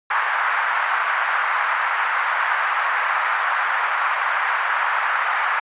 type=band-pass noise; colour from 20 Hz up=white; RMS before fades=-21 dBFS; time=0.1-5.6 s; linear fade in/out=10 ms; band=910 to 1700 Hz; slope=24 dB/octave; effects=resampled to 8000 Hz